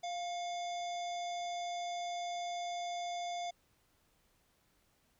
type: harmonic tone with a mistuned harmonic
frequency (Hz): 698.5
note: F5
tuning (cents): 0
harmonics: 1 / 3 / 5 / 7 / 9 / 10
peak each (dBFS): -37 / -50 / -48 / -55 / -55 / -58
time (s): 0.03-3.51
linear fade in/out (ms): 10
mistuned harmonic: 3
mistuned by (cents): +63
effects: pink hiss -73 dBFS RMS until 5.19 s